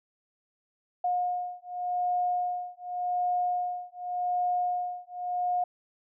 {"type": "beating tone pair", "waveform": "sine", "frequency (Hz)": [717, 717.87], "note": ["F5", "F5"], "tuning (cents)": [45, 47], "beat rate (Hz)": 0.87, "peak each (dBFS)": -30, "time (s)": [1.04, 5.64], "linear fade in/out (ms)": 5, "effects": []}